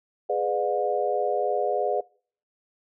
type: chord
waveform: sine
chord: G# diminished seventh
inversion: none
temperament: just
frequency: 415.3 / 498.4 / 598 / 717.6 Hz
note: G#4 / B4 / D5 / F5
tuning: 0 / +16 / +31 / +47 cents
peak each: -28 dBFS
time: 0.29-2.01 s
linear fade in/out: 10 ms
effects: noise-tail reverb RT60 0.5 s tail -25 dB re dry